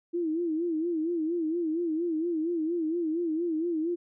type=tone with vibrato; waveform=sine; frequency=329.6 Hz; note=E4; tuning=in tune; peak=-26 dBFS; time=0.13-3.96 s; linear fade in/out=20 ms; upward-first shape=sine; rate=4.3 Hz; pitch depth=110 cents each way; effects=none